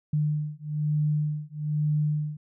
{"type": "beating tone pair", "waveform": "sine", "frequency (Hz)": [150, 151.1], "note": ["D3", "D3"], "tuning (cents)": [37, 50], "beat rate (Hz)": 1.1, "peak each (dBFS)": -27, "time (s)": [0.13, 2.37], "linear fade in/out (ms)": 5, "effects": []}